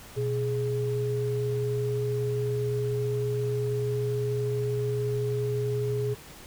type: tone pair together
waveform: sine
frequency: 122.4 / 417.2 Hz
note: B2 / G#4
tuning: -15 / +8 cents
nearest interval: octave + major sixth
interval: 2123 cents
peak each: -28 dBFS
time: 0.16-6.15 s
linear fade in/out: 20 ms
effects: pink hiss -47 dBFS RMS until 6.46 s